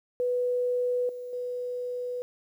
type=tone with level steps; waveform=sine; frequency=493.9 Hz; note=B4; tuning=in tune; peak=-24 / -35 / -30 dBFS; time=0.2-2.22 s; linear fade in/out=0 ms; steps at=1.09 / 1.33 s; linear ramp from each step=2 ms; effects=10-bit